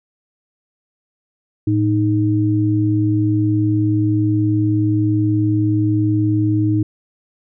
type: tone pair together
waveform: sine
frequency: 109.99 / 311.1 Hz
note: A2 / D#4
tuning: 0 / 0 cents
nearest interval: octave + tritone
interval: 1800 cents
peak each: -16 dBFS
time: 1.67-6.83 s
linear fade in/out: 5 ms
effects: none